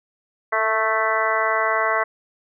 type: harmonic tone with a mistuned harmonic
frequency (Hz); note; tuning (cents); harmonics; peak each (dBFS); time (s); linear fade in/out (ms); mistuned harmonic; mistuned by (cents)
220; A3; 0; 2 / 3 / 4 / 5 / 6 / 7 / 8 / 9; -29 / -24 / -29 / -23 / -27 / -27 / -31 / -25; 0.52-2.04; 10; 2; +16
effects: none